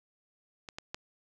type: clicks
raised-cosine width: 0.2 ms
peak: -25 / -22 / -19 dBFS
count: 3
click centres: 0.688 / 0.785 / 0.945 s
effects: none